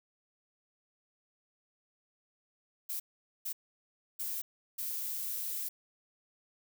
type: noise bursts at uneven times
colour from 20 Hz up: violet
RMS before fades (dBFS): -37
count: 4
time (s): 2.89-3 / 3.45-3.53 / 4.19-4.42 / 4.78-5.69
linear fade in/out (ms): 10
effects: none